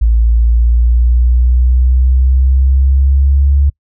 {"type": "exponential sweep", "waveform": "sine", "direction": "up", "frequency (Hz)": [55.9, 70.6], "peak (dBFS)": -6, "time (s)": [0.01, 3.7], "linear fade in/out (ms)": 10, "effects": ["noise-tail reverb RT60 0.1 s tail -26 dB re dry"]}